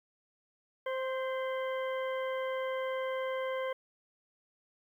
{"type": "harmonic tone with a mistuned harmonic", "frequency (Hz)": 523.3, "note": "C5", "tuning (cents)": 0, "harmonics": [1, 2, 3, 4, 6], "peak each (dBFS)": [-33, -40, -45, -44, -50], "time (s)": [0.86, 3.73], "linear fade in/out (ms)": 5, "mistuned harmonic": 4, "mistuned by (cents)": -30, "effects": ["11-bit"]}